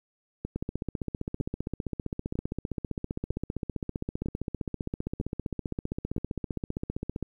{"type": "two click trains", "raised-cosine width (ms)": 3, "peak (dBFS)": [-18, -19], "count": [103, 7], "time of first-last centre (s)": [[0.56, 7.227], [0.45, 6.164]], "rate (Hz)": [15.3, 1.05], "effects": ["10-bit"]}